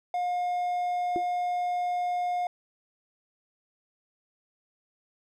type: tone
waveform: triangle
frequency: 714 Hz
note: F5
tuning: 38 cents sharp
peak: -24 dBFS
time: 0.14-2.47 s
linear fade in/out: 2 ms
type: tone with exponential decay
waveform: sine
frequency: 349.2 Hz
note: F4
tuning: in tune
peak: -24 dBFS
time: 1.16-1.25 s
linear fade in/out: 0 ms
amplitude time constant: 19 ms
effects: none